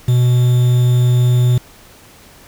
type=tone with quantisation; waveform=triangle; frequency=123.6 Hz; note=B2; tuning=2 cents sharp; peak=-7 dBFS; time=0.08-1.58 s; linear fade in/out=5 ms; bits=5; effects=pink hiss -43 dBFS RMS until 2.47 s